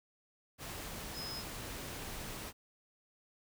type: tone in noise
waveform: sine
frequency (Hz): 5100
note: D#8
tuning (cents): +42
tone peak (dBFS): -42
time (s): 1.13-1.44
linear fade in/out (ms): 50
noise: pink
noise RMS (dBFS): -44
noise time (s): 0.58-2.53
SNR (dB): -1
effects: none